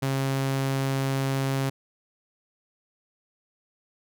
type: tone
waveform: sawtooth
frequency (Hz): 135.3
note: C#3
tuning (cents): -42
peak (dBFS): -20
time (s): 0.02-1.7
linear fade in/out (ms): 10
effects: none